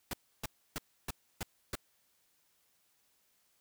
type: noise bursts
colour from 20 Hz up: pink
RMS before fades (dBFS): -37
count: 6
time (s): 0.11-1.754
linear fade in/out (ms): 2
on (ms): 24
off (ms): 300
effects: white hiss -73 dBFS RMS until 3.6 s